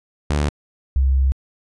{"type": "tone pair in turn", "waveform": ["sawtooth", "sine"], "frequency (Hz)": [73.42, 66.56], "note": ["D2", "C2"], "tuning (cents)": [0, 30], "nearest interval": "major second", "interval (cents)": 170, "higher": "first", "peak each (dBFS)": -13, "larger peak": "neither", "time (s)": [[0.3, 0.49], [0.96, 1.32]], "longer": "second", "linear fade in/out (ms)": 0, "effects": ["resampled to 22050 Hz"]}